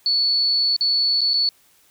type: tone with dropouts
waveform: sine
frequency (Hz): 4435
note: C#8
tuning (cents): 0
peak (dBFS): -16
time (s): 0.06-1.49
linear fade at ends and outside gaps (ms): 1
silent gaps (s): 0.764-0.809 / 1.208-1.215 / 1.335-1.34
effects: white hiss -57 dBFS RMS until 1.9 s